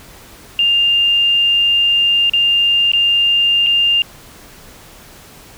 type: tone with dropouts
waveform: sine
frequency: 2802 Hz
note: F7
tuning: 5 cents sharp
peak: -10 dBFS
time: 0.59-4.02 s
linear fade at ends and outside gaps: 1 ms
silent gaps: 2.297-2.335 / 2.918-2.934 / 3.664-3.668 s
effects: pink hiss -40 dBFS RMS until 5.57 s